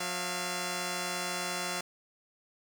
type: tone pair together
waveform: 5% pulse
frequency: 180 / 685.7 Hz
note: F#3 / F5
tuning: -47 / -32 cents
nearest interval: octave + major seventh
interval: 2315 cents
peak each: -24 dBFS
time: 0-1.81 s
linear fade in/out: 5 ms
effects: none